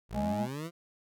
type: linear sweep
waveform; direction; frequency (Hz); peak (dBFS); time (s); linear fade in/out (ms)
20% pulse; up; 49 to 174.61; -31; 0.09-0.71; 50
type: harmonic tone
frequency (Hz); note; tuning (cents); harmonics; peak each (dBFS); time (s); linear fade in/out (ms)
208; G#3; +3; 1 / 3 / 4; -30 / -35 / -36; 0.13-0.48; 50
effects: none